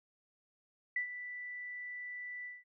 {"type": "tone with ADSR envelope", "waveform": "sine", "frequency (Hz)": 1975.5, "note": "B6", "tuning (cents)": 0, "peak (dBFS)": -30, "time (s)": [0.96, 2.64], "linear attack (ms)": 4, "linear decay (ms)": 100, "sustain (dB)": -11, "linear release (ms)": 190, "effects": []}